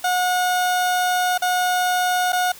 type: tone with dropouts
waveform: 30% pulse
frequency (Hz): 726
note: F#5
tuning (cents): -33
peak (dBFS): -15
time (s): 0.04-2.52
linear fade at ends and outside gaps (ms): 5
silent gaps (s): 1.378-1.42 / 2.322-2.329
effects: white hiss -42 dBFS RMS until 2.59 s